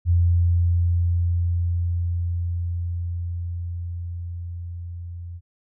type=tone with level ramp; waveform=sine; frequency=86.5 Hz; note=F2; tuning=16 cents flat; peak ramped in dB=-14 to -32 dBFS; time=0.05-5.41 s; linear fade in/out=50 ms; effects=none